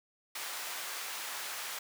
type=high-pass noise; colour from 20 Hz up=pink; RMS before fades=-40 dBFS; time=0.35-1.79 s; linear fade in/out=5 ms; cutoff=1000 Hz; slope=12 dB/octave; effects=none